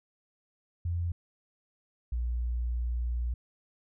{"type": "tone pair in turn", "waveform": "sine", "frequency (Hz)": [86, 59.77], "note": ["F2", "A#1"], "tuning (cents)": [-26, 44], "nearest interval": "tritone", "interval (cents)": 630, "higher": "first", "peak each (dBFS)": [-28, -28], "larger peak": "neither", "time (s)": [[0.85, 1.12], [2.12, 3.34]], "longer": "second", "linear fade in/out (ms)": 5, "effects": []}